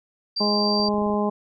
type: tone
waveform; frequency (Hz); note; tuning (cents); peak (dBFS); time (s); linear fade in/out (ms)
sine; 4699; D8; 0; -23; 0.36-0.89; 10
type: harmonic tone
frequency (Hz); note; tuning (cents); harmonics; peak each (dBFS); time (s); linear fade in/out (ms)
207.7; G#3; 0; 1 / 2 / 3 / 4 / 5; -23 / -26 / -28 / -29 / -30; 0.4-1.3; 10
type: clicks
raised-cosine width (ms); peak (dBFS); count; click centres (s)
3; -28; 8; 0.8 / 0.887 / 0.942 / 0.983 / 1.019 / 1.064 / 1.101 / 1.14
effects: none